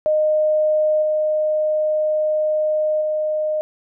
sine tone with level steps, 615 Hz, D#5, 20 cents flat, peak -14 / -16 / -18 dBFS, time 0.06-3.61 s, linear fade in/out 0 ms, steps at 1.02 / 3.01 s, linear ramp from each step 5 ms, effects none

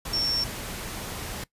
sine tone in noise, 5460 Hz, F8, 40 cents flat, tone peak -24 dBFS, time 0.13-0.44 s, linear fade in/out 5 ms, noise pink, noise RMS -35 dBFS, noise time 0.05-1.44 s, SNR +8 dB, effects noise-tail reverb RT60 0.1 s tail -19 dB re dry + resampled to 32000 Hz

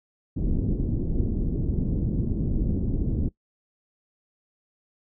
pink low-pass noise, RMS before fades -25 dBFS, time 0.36-3.29 s, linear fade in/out 10 ms, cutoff 330 Hz, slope 24 dB/octave, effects noise-tail reverb RT60 0.1 s tail -20 dB re dry

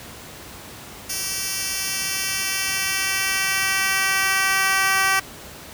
10% pulse tone with high-pass filter sweep, 385.3 Hz, G4, 30 cents flat, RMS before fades -22 dBFS, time 1.09-5.2 s, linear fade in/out 10 ms, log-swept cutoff 5100 to 1100 Hz, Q 0.85, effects pink hiss -39 dBFS RMS until 5.73 s + high-pass 60 Hz 12 dB/octave

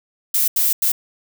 violet noise bursts at uneven times, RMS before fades -17 dBFS, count 3, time 0.34-0.48 / 0.56-0.73 / 0.82-0.92 s, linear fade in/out 5 ms, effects none

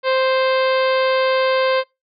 harmonic tone, 523.3 Hz, C5, in tune, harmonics 1 / 2 / 3 / 4 / 5 / 6 / 7 / 8 / 9, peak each -16 / -22 / -26 / -28 / -30 / -32 / -33 / -34 / -35 dBFS, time 0.03-1.84 s, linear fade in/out 50 ms, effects noise-tail reverb RT60 0.2 s tail -23 dB re dry

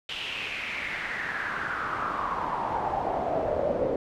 brown noise with band-pass filter sweep, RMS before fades -30 dBFS, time 0.09-3.96 s, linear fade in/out 2 ms, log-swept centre 3100 to 500 Hz, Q 5, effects none

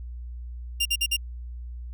sawtooth tone bursts, 2794 Hz, F7, in tune, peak -18 dBFS, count 4, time 0.8-1.167 s, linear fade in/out 10 ms, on 55 ms, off 49 ms, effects added 60 Hz sine -34 dBFS peak until 1.93 s

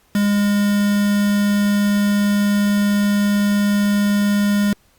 triangle tone with quantisation, 204.3 Hz, G#3, 28 cents flat, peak -12 dBFS, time 0.15-4.73 s, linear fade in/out 2 ms, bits 4, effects pink hiss -57 dBFS RMS until 4.98 s + Opus 48 kbps

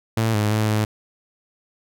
sawtooth tone with pitch steps, 112.2 / 105.4 / 108.3 / 107.4 Hz, A2 / G#2 / A2 / A2, +34 / +26 / -27 / -41 cents, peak -14 dBFS, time 0.17-0.85 s, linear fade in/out 5 ms, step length 170 ms, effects none

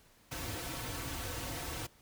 pink noise with comb filter, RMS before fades -40 dBFS, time 0.31-1.87 s, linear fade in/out 10 ms, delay 4.9 ms, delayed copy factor -0.75, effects pink hiss -64 dBFS RMS until 2.01 s

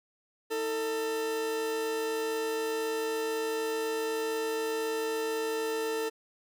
40% pulse tone pair together, 318.5 / 447 Hz, D#4 / A4, +41 / +27 cents, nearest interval tritone, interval 586 cents, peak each -39 / -29 dBFS, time 0.5-6.1 s, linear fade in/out 20 ms, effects none

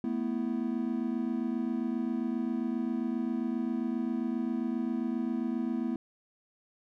triangle chord, A suspended second, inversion none, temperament just, 220 / 247.5 / 330 Hz, A3 / B3 / E4, 0 / +4 / +2 cents, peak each -32 / -30 / -34 dBFS, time 0.04-5.96 s, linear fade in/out 2 ms, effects none

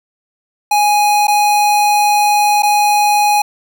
square tone with dropouts, 830.6 Hz, G#5, in tune, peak -10 dBFS, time 0.71-3.42 s, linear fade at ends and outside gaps 5 ms, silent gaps 1.271-1.28 / 2.623-2.631 s, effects none

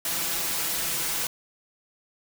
white noise with comb filter, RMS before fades -28 dBFS, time 0.05-1.27 s, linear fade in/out 2 ms, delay 6 ms, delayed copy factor +0.8, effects none

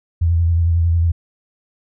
sine tone with vibrato, 84.1 Hz, E2, 35 cents sharp, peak -12 dBFS, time 0.21-1.12 s, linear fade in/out 10 ms, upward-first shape sine, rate 11 Hz, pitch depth 39 cents each way, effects none

